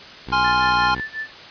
10% pulse tone with vibrato, 61.74 Hz, B1, in tune, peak -21 dBFS, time 0.27-1.01 s, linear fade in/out 5 ms, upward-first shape sine, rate 3.4 Hz, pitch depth 44 cents each way
square chord, F minor, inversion first, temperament equal, 830.6 / 1046.5 / 1396.9 Hz, Ab5 / C6 / F6, 0 / 0 / 0 cents, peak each -21 dBFS, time 0.32-0.95 s, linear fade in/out 10 ms
sine tone with tremolo, 1760 Hz, A6, in tune, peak -24 dBFS, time 0.44-1.31 s, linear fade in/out 5 ms, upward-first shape sine, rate 5.6 Hz, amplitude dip 95%
effects white hiss -39 dBFS RMS until 1.5 s + resampled to 11025 Hz

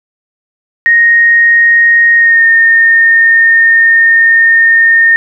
sine tone with pitch glide, 1864.7 to 1830.5 Hz, A#6 to A#6, 0 to -32 cents, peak -3 dBFS, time 0.86-5.16 s, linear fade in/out 0 ms, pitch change -32 cents, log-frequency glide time 2.16-2.45 s, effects none

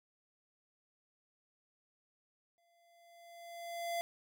square tone with exponential growth, 684 Hz, F5, 36 cents flat, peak -34 dBFS, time 2.58-4.01 s, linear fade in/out 0 ms, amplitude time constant 310 ms, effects none

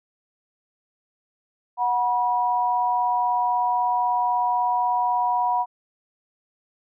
sine tone pair together, 733.8 / 970 Hz, F#5 / B5, -15 / -31 cents, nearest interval perfect fourth, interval 484 cents, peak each -23 / -21 dBFS, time 1.77-5.66 s, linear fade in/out 50 ms, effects none

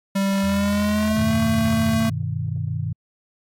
square tone with pitch glide, 196 to 223.8 Hz, G3 to A3, 0 to +30 cents, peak -19 dBFS, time 0.15-2.1 s, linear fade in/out 10 ms, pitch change +230 cents, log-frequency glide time 0.46-1.36 s
sine tone, 84.5 Hz, E2, 43 cents sharp, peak -28 dBFS, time 0.43-2.01 s, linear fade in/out 10 ms
sine chord, G augmented, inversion none, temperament equal, 98 / 123.47 / 155.56 Hz, G2 / B2 / D#3, 0 / 0 / 0 cents, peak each -27 dBFS, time 1.15-2.93 s, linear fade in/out 10 ms
effects AAC 64 kbps

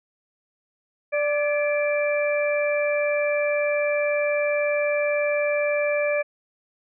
harmonic tone with a mistuned harmonic, 587.3 Hz, D5, in tune, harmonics 1 / 2 / 3 / 4, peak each -21 / -36 / -32 / -28 dBFS, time 1.12-6.23 s, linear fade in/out 20 ms, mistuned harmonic 3, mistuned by -48 cents, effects none

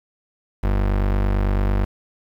35% pulse tone, 49 Hz, G1, in tune, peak -15 dBFS, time 0.63-1.85 s, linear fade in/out 10 ms, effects low-pass 2000 Hz 12 dB/octave + 7-bit

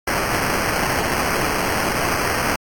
white noise with sample-and-hold, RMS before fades -21 dBFS, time 0.07-2.56 s, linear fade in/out 5 ms, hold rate 3675 Hz, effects AAC 64 kbps

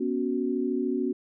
sine chord, B suspended second, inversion none, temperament equal with one note detuned, 243.7 / 277.2 / 370 Hz, B3 / C#4 / F#4, -23 / 0 / 0 cents, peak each -29 dBFS, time 0-1.13 s, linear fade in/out 10 ms, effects none

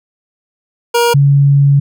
25% pulse / sine tone pair in turn, 473.5 / 140.77 Hz, A#4 / C#3, +27 / +27 cents, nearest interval octave + major sixth, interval 2100 cents, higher first, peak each -5 dBFS, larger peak neither, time 0.94-1.14 / 1.14-1.8 s, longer second, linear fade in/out 10 ms, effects none

